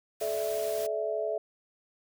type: noise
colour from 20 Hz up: white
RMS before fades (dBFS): -42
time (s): 0.2-0.87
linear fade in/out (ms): 10
type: chord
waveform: sine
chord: A suspended fourth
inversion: none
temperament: equal with one note detuned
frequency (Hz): 430.7 / 587.3 / 659.3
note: A4 / D5 / E5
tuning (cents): -37 / 0 / 0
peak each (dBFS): -33 / -35 / -31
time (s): 0.21-1.38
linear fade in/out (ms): 5
effects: none